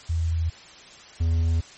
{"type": "tone pair in turn", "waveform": ["sine", "triangle"], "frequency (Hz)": [82.41, 82.41], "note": ["E2", "E2"], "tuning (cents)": [0, 0], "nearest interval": "unison", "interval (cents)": 0, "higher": "neither", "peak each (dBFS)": [-21, -17], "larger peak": "second", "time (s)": [[0.09, 0.5], [1.2, 1.61]], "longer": "neither", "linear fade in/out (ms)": 10, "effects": ["white hiss -46 dBFS RMS until 1.77 s", "MP3 32 kbps"]}